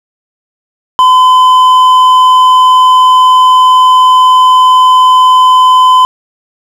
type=tone with hard clipping; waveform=sine; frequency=1017 Hz; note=C6; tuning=50 cents flat; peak=-3 dBFS; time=0.99-6.05 s; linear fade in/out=0 ms; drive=5 dB; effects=none